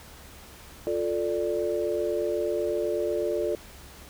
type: chord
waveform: sine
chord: D minor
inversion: first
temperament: just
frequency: 352.4 / 440.5 / 587.3 Hz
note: F4 / A4 / D5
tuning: +16 / +2 / 0 cents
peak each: -29 dBFS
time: 0.87-3.55 s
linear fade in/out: 0 ms
effects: added 69 Hz sine -52 dBFS peak until 4.09 s + pink hiss -48 dBFS RMS until 4.09 s